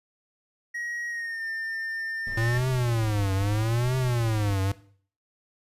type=tone with pitch glide; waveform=triangle; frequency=1897 to 1801.9 Hz; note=A#6 to A6; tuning=+30 to +41 cents; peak=-29 dBFS; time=0.74-2.58 s; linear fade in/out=10 ms; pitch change=-89 cents; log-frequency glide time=1.08-1.44 s
type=noise; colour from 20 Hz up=brown; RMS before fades=-39 dBFS; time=2.27-4.54 s; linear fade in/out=2 ms
type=tone with vibrato; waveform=square; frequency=111.7 Hz; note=A2; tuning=27 cents sharp; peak=-24 dBFS; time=2.37-4.72 s; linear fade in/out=5 ms; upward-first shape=triangle; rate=0.78 Hz; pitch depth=280 cents each way
effects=noise-tail reverb RT60 0.5 s tail -17 dB re dry + resampled to 32000 Hz